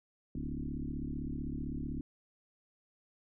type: tone with frequency modulation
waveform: sine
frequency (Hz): 149.7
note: D3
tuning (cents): +33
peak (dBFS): -35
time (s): 0.35-2.01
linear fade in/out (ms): 2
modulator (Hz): 35.7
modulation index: 4.3
effects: none